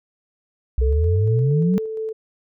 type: exponential sweep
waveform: sine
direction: up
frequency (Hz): 60.3 to 196.6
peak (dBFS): -15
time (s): 0.78-1.78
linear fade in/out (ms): 0
type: tone with tremolo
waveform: sine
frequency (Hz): 440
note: A4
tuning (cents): 0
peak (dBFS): -23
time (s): 0.81-2.13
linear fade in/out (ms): 10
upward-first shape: square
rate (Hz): 4.3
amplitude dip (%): 25
effects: none